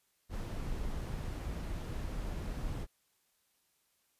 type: noise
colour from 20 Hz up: brown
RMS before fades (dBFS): -38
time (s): 0.29-2.87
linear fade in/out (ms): 50
effects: white hiss -75 dBFS RMS until 4.19 s + resampled to 32000 Hz